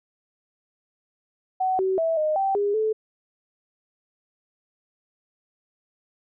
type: tone with pitch steps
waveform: sine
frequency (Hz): 750 / 379.1 / 654 / 616 / 778 / 407.3 / 435.5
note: F#5 / F#4 / E5 / D#5 / G5 / G#4 / A4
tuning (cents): +23 / +42 / -14 / -17 / -13 / -34 / -18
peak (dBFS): -20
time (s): 1.6-2.93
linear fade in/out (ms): 10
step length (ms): 190
effects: none